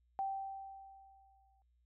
sine tone with exponential decay, 779 Hz, G5, 11 cents flat, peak -33 dBFS, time 0.19-1.62 s, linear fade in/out 0 ms, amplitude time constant 310 ms, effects added 60 Hz sine -70 dBFS peak until 1.85 s

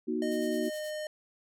sine chord, D# minor, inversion second, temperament equal with one note detuned, 237.4 / 311.1 / 370 Hz, A#3 / D#4 / F#4, +32 / 0 / 0 cents, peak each -33 dBFS, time 0.07-0.7 s, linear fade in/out 20 ms
square tone with pitch glide, 615 to 611.1 Hz, D#5 to D#5, -20 to -31 cents, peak -35 dBFS, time 0.22-1.07 s, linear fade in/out 2 ms, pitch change -11 cents, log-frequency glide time 0.42-0.83 s
violet noise with tremolo, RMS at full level -42 dBFS, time 0.31-0.91 s, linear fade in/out 5 ms, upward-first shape sine, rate 9.4 Hz, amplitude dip 70%
effects low-pass 11000 Hz 12 dB/octave

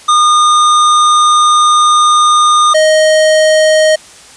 square tone pair in turn, 1220 / 624.3 Hz, D#6 / D#5, -34 / +6 cents, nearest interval octave, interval 1160 cents, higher first, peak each -6 dBFS, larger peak neither, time 0.08-2.74 / 2.74-3.96 s, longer first, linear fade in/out 10 ms, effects white hiss -36 dBFS RMS until 4.36 s + resampled to 22050 Hz

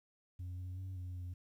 sine tone with pitch steps, 89.9 / 91.2 / 94 / 90.1 / 89.5 Hz, F#2 / F#2 / F#2 / F#2 / F2, -49 / -24 / +28 / -45 / +43 cents, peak -38 dBFS, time 0.39-1.34 s, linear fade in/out 10 ms, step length 190 ms, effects tanh soft clip ceiling -40 dBFS + 12-bit

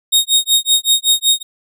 sawtooth tone with tremolo, 3729 Hz, A#7, in tune, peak -5 dBFS, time 0.12-1.43 s, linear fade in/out 10 ms, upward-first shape sine, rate 5.3 Hz, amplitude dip 100%, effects none

